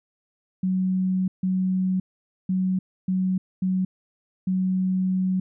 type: tone bursts at uneven times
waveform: sine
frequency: 186.4 Hz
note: F#3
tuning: 13 cents sharp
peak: -20 dBFS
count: 6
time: 0.63-1.28 / 1.43-2 / 2.49-2.79 / 3.08-3.38 / 3.62-3.85 / 4.47-5.4 s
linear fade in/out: 5 ms
effects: none